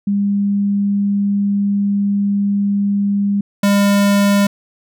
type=tone pair in turn; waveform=sine / square; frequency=201.3 / 201.3 Hz; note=G3 / G3; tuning=+46 / +46 cents; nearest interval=unison; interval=0 cents; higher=neither; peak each=-13 / -11 dBFS; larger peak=second; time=0.07-3.41 / 3.63-4.47 s; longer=first; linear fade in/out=5 ms; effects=none